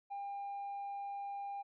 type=tone with tanh clipping; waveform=triangle; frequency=801 Hz; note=G5; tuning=37 cents sharp; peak=-40 dBFS; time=0.1-1.63 s; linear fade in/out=20 ms; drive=6 dB; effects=none